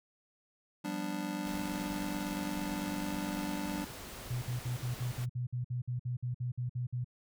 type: chord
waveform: square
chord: G dominant seventh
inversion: third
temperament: just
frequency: 176.4 / 196 / 245 / 294 Hz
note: F3 / G3 / B3 / D4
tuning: +18 / 0 / -14 / +2 cents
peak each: -44 / -40 / -45 / -39 dBFS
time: 0.84-3.85 s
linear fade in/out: 10 ms
type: noise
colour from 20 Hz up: pink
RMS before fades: -46 dBFS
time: 1.45-5.26 s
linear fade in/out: 20 ms
type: tone bursts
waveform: sine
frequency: 123.47 Hz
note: B2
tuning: in tune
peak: -32 dBFS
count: 16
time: 4.3-7.045 s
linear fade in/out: 10 ms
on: 120 ms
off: 55 ms
effects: none